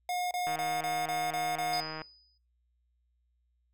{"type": "tone bursts", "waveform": "square", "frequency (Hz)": 718, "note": "F5", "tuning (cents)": 48, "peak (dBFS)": -31, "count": 7, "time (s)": [0.09, 1.804], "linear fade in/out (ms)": 2, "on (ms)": 220, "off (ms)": 29}
{"type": "click train", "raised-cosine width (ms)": 0.5, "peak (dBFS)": -25, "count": 244, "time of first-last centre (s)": [0.47, 2.018], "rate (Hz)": 157}
{"type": "tone with exponential decay", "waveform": "sine", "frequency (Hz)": 4978, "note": "D#8", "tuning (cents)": 0, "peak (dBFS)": -31, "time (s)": [1.73, 2.38], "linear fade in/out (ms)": 5, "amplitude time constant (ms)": 140}
{"effects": ["noise-tail reverb RT60 0.3 s tail -25 dB re dry", "added 60 Hz sine -70 dBFS peak until 3.73 s"]}